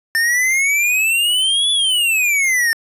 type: exponential two-way sweep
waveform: square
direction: up then down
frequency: 1793 to 3462 to 1793 Hz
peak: -14 dBFS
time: 0.15-2.73 s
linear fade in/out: 0 ms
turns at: 1.71 s
effects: resampled to 32000 Hz